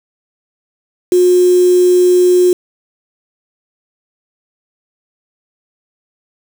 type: tone with quantisation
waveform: sine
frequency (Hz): 360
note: F#4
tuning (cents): -47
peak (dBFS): -6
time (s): 1.12-2.53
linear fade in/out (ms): 2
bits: 4
effects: none